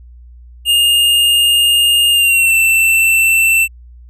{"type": "tone with pitch glide", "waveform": "square", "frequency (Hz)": [2830, 2679], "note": ["F7", "E7"], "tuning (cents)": [22, 27], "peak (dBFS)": -9, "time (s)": [0.65, 3.68], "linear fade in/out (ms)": 50, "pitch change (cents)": -95, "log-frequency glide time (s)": [2.11, 2.55], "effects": ["added 60 Hz sine -35 dBFS peak until 4.09 s"]}